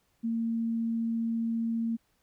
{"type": "tone", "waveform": "sine", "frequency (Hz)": 228.7, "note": "A#3", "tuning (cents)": -33, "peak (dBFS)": -27, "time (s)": [0.23, 1.97], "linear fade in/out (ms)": 20, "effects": ["pink hiss -72 dBFS RMS until 2.22 s"]}